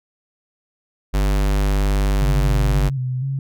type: tone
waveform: square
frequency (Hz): 49.53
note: G1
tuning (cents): +19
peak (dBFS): -16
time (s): 1.13-2.9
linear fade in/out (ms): 20
type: tone with vibrato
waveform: sine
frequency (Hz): 131.7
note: C3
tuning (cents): +12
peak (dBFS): -20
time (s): 2.22-3.39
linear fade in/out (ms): 2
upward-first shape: square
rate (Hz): 2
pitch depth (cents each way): 55
effects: none